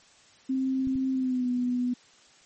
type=tone with pitch glide; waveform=sine; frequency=263.5 to 247.3 Hz; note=C4 to B3; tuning=+12 to +3 cents; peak=-24 dBFS; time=0.49-1.94 s; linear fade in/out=10 ms; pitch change=-109 cents; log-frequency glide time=1.12-1.49 s
type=clicks; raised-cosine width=5 ms; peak=-28 dBFS; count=2; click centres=0.872 / 0.956 s
effects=white hiss -57 dBFS RMS until 2.45 s + MP3 32 kbps